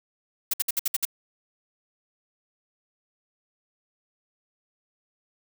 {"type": "noise bursts", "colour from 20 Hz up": "blue", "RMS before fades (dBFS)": -24, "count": 7, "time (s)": [0.51, 1.052], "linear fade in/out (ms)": 5, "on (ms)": 26, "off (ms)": 60, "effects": []}